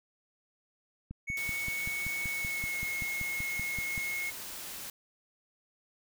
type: click train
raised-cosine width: 5 ms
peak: -28 dBFS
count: 16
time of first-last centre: 1.11-3.978 s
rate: 5.23 Hz
type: tone with pitch glide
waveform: triangle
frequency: 2217 to 2169 Hz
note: C#7 to C#7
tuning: 0 to -38 cents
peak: -31 dBFS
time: 1.27-4.31 s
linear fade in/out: 20 ms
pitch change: -38 cents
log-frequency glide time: 2.29-2.78 s
type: noise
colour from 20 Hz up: white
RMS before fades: -42 dBFS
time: 1.37-4.9 s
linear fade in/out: 2 ms
effects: none